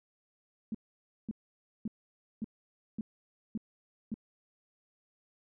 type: tone bursts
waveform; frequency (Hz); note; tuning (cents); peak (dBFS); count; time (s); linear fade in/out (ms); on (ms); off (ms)
sine; 218.7; A3; -10; -32; 7; 0.72-4.142; 2; 26; 540
effects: none